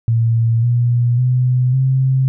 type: tone with pitch steps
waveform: sine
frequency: 114.9 / 120.33 / 126.03 / 131.99 Hz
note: A#2 / B2 / B2 / C3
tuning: -25 / -45 / +36 / +16 cents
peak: -11 dBFS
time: 0.08-2.28 s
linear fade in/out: 0 ms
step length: 550 ms
effects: none